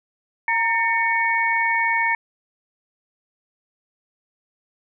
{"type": "tone cluster", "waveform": "sine", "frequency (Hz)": [927, 1805, 2228], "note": ["A#5", "A6", "C#7"], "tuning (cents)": [-10, 44, 8], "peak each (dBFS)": -22, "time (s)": [0.48, 2.15], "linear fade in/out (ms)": 2, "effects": []}